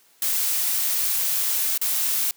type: noise with dropouts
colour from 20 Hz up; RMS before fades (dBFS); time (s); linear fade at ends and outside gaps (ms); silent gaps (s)
blue; -23; 0.22-2.31; 2; 1.777-1.814
effects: white hiss -58 dBFS RMS until 2.36 s + high-pass 200 Hz 12 dB/octave